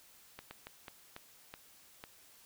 slowing click train, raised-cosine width 0.3 ms, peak -29 dBFS, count 7, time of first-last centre 0.39-2.039 s, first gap 120 ms, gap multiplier 1.33, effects white hiss -61 dBFS RMS until 2.45 s

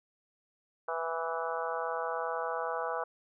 harmonic tone with a mistuned harmonic, 164.81 Hz, E3, in tune, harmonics 3 / 4 / 5 / 6 / 7 / 8 / 9, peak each -37 / -38 / -39 / -40 / -40 / -41 / -42 dBFS, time 0.88-3.04 s, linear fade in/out 5 ms, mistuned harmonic 8, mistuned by -23 cents, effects none

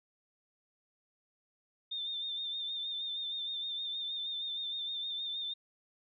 sine tone with vibrato, 3609 Hz, A7, 43 cents sharp, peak -35 dBFS, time 1.91-5.54 s, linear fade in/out 10 ms, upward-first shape sine, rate 6.4 Hz, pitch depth 42 cents each way, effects none

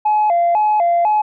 sine tone with vibrato, 765 Hz, G5, 42 cents flat, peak -10 dBFS, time 0.05-1.22 s, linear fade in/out 10 ms, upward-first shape square, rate 2 Hz, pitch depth 180 cents each way, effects tanh soft clip ceiling -9 dBFS

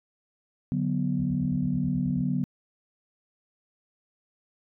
sine chord, B minor, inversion first, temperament equal with one note detuned, 145.4 / 185 / 246.9 Hz, D3 / F#3 / B3, -17 / 0 / 0 cents, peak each -28 dBFS, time 0.72-2.44 s, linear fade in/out 0 ms
sine tone bursts, 77 Hz, D#2, 17 cents flat, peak -36 dBFS, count 10, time 1.19-2.217 s, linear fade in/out 5 ms, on 55 ms, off 53 ms
effects tanh soft clip ceiling -14 dBFS

